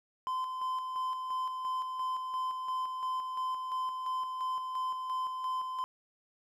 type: tone with tremolo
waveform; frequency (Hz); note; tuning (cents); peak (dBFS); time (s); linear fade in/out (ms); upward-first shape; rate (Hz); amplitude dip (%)
triangle; 1028; C6; -31; -29; 0.27-5.84; 0; square; 2.9; 40
effects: none